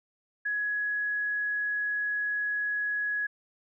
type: tone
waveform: sine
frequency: 1677 Hz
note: G#6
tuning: 16 cents sharp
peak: -27 dBFS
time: 0.45-3.27 s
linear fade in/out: 10 ms
effects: none